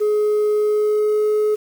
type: tone with pitch glide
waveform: sine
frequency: 421.7 to 425.1 Hz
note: G#4 to G#4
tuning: +26 to +40 cents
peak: -12 dBFS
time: 0-1.56 s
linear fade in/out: 20 ms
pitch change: +14 cents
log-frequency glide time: 0.55-1.26 s
effects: tanh soft clip ceiling -14 dBFS + 7-bit